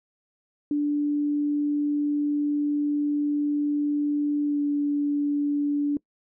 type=tone with pitch glide; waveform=sine; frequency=292.6 to 289.6 Hz; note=D4 to D4; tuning=-6 to -24 cents; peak=-21 dBFS; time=0.71-5.97 s; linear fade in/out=2 ms; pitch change=-18 cents; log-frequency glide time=4.45-4.6 s; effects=noise-tail reverb RT60 0.1 s tail -23 dB re dry